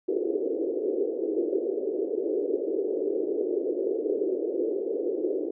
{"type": "band-pass noise", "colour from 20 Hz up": "pink", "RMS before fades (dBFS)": -28, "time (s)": [0.08, 5.51], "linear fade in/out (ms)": 5, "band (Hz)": [340, 470], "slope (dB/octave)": 48, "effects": []}